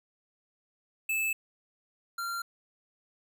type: tone pair in turn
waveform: square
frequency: 2620 / 1380.3 Hz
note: E7 / F6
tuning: -11 / -21 cents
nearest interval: major seventh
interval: 1110 cents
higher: first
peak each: -28 / -33 dBFS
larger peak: first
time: 1.09-1.33 / 2.18-2.42 s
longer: neither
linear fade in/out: 5 ms
effects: none